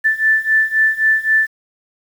sine beating tone pair, 1759 / 1762.8 Hz, A6 / A6, -1 / +3 cents, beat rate 3.8 Hz, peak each -16 / -14 dBFS, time 0.04-1.47 s, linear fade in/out 20 ms, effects 7-bit

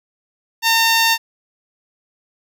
10% pulse tone, 910 Hz, A#5, 42 cents flat, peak -4 dBFS, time 0.62-1.18 s, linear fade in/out 50 ms, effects none

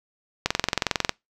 click train, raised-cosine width 0.2 ms, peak -3 dBFS, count 15, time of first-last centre 0.46-1.093 s, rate 22.1 Hz, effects noise-tail reverb RT60 0.2 s tail -25 dB re dry

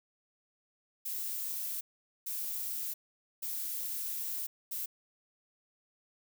violet noise bursts at uneven times, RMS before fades -37 dBFS, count 4, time 1.05-1.81 / 2.26-2.94 / 3.42-4.47 / 4.71-4.86 s, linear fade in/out 10 ms, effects none

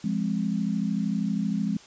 sine chord, F minor, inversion none, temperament equal, 174.61 / 207.7 / 261.6 Hz, F3 / Ab3 / C4, 0 / 0 / 0 cents, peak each -29 / -26 / -32 dBFS, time 0.04-1.77 s, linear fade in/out 5 ms, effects white hiss -50 dBFS RMS until 1.86 s + resampled to 16000 Hz

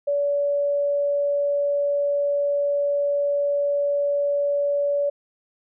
sine tone, 572 Hz, D5, 46 cents flat, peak -19 dBFS, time 0.07-5.1 s, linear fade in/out 10 ms, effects none

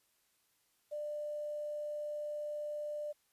sine tone with quantisation, 595 Hz, D5, 22 cents sharp, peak -37 dBFS, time 0.91-3.13 s, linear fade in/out 20 ms, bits 11, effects white hiss -75 dBFS RMS until 3.32 s + resampled to 32000 Hz

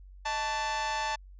sawtooth tone with amplitude modulation, 881 Hz, A5, 2 cents sharp, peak -22 dBFS, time 0.25-1.16 s, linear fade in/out 10 ms, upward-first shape sine, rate 256 Hz, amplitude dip 75%, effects added 47 Hz sine -47 dBFS peak until 1.39 s + resampled to 16000 Hz

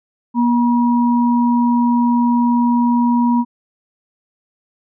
sine tone pair together, 240 / 959.4 Hz, B3 / A#5, -49 / +50 cents, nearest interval 2 octaves, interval 2399 cents, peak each -12 / -19 dBFS, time 0.34-3.45 s, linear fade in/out 50 ms, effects none

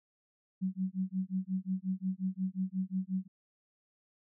sine tone with tremolo, 187.9 Hz, F#3, 27 cents sharp, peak -28 dBFS, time 0.61-3.28 s, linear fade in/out 20 ms, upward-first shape sine, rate 5.6 Hz, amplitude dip 100%, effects none

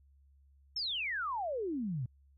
sine exponential sweep, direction down, 5500 to 115.2 Hz, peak -33 dBFS, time 0.76-2.06 s, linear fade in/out 5 ms, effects added 69 Hz sine -61 dBFS peak until 2.37 s

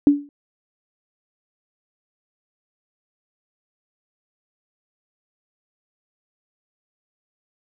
sine tone with exponential decay, 287.5 Hz, D4, 37 cents flat, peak -6 dBFS, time 0.07-0.29 s, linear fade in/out 1 ms, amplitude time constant 46 ms, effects none

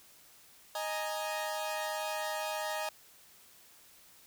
sawtooth chord, D# suspended fourth, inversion none, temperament equal, 622.3 / 830.6 / 932.3 Hz, D#5 / G#5 / A#5, 0 / 0 / 0 cents, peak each -33 / -35 / -37 dBFS, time 0.75-2.89 s, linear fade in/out 2 ms, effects white hiss -59 dBFS RMS until 4.26 s

